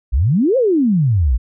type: exponential two-way sweep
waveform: sine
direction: up then down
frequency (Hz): 53.2 to 550 to 53.2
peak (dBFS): -11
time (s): 0.12-1.38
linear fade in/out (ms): 20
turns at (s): 0.57
effects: none